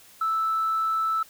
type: tone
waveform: sine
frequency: 1316 Hz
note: E6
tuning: 3 cents flat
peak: -21 dBFS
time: 0.21-1.23 s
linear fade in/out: 5 ms
effects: tanh soft clip ceiling -18 dBFS + white hiss -52 dBFS RMS until 1.29 s